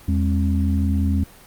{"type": "tone cluster", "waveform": "sine", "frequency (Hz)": [81.6, 203, 269.2], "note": ["E2", "G#3", "C4"], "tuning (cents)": [-17, -39, 49], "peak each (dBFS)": [-18, -23, -26], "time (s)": [0.08, 1.24], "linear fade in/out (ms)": 5, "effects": ["pink hiss -46 dBFS RMS until 1.46 s", "Opus 32 kbps"]}